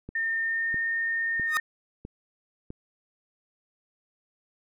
click train, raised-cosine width 3 ms, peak -25 dBFS, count 5, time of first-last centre 0.09-2.704 s, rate 1.53 Hz
sine tone with pitch glide, 1815 to 1828.7 Hz, A#6 to A#6, -47 to -34 cents, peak -25 dBFS, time 0.15-1.6 s, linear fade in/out 5 ms, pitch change +13 cents, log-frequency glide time 0.39-0.75 s
45% pulse tone with exponential growth, 1244.5 Hz, D#6, in tune, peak -21 dBFS, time 1.46-1.57 s, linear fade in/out 0 ms, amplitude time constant 22 ms
effects none

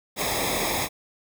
pink noise with comb filter, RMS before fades -26 dBFS, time 0.16-0.89 s, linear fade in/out 50 ms, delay 0.68 ms, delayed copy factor -0.8, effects none

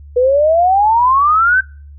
sine exponential sweep, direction up, 482.9 to 1568 Hz, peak -8 dBFS, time 0.16-1.61 s, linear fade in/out 10 ms, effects noise-tail reverb RT60 0.4 s tail -24 dB re dry + added 72 Hz sine -33 dBFS peak until 1.98 s

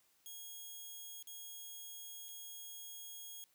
5% pulse tone with dropouts, 3300 Hz, G#7, 12 cents flat, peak -39 dBFS, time 0.26-3.44 s, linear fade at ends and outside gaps 0 ms, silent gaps 1.226-1.272 / 2.284-2.288 s, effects white hiss -73 dBFS RMS until 3.54 s + high-pass 60 Hz 12 dB/octave

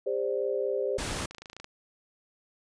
sine chord, G suspended fourth, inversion none, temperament equal with one note detuned, 401.4 / 523.3 / 587.3 Hz, G4 / C5 / D5, +41 / 0 / 0 cents, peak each -30 / -30 / -34 dBFS, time 0.06-0.98 s, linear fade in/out 10 ms
pink noise, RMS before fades -33 dBFS, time 0.98-1.26 s, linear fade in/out 5 ms
clicks, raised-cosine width 0.2 ms, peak -26 dBFS, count 10, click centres 1.31 / 1.348 / 1.383 / 1.42 / 1.458 / 1.499 / 1.531 / 1.566 / 1.6 / 1.644 s
effects resampled to 22050 Hz

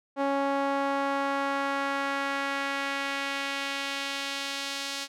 sawtooth tone with band-pass filter sweep, 277.2 Hz, C#4, in tune, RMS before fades -30 dBFS, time 0.16-5.08 s, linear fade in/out 50 ms, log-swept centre 720 to 4600 Hz, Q 1.1, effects none

